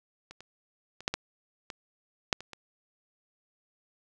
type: clicks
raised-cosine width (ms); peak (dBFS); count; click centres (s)
0.2; -28 / -29 / -27 / -10 / -13 / -21 / -6 / -25 / -25; 9; 0.31 / 0.406 / 1.006 / 1.079 / 1.14 / 1.702 / 2.328 / 2.406 / 2.533
effects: none